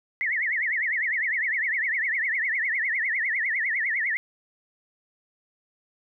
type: tone with vibrato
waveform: sine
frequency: 1959 Hz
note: B6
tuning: 15 cents flat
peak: -23 dBFS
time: 0.21-4.17 s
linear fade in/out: 0 ms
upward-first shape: triangle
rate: 9.9 Hz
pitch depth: 240 cents each way
effects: none